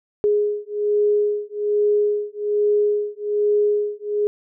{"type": "beating tone pair", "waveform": "sine", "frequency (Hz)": [415.3, 416.5], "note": ["G#4", "G#4"], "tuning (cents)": [0, 5], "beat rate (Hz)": 1.2, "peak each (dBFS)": -20, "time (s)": [0.24, 4.27], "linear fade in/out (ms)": 0, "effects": []}